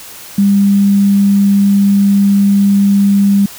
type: tone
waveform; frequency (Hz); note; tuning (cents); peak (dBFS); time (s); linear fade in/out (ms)
sine; 199.7; G3; +32; -6; 0.38-3.46; 5
effects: white hiss -32 dBFS RMS until 3.58 s